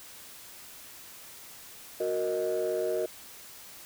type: chord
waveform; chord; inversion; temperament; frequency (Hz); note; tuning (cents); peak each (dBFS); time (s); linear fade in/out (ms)
sine; D# minor; first; equal with one note detuned; 368.9 / 466.2 / 622.3; F#4 / A#4 / D#5; -5 / 0 / 0; -30; 2-3.06; 5
effects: tanh soft clip ceiling -22 dBFS + white hiss -48 dBFS RMS until 3.85 s